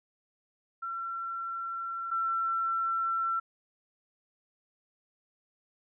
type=tone pair in turn; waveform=sine; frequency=1356 / 1347.4 Hz; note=E6 / E6; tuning=+49 / +38 cents; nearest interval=unison; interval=11 cents; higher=first; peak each=-33 / -27 dBFS; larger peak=second; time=0.82-2.11 / 2.11-3.4 s; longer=neither; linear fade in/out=10 ms; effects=none